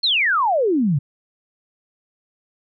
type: exponential sweep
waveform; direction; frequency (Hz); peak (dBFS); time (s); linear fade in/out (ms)
sine; down; 4400 to 129.7; -15; 0.03-0.99; 10
effects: none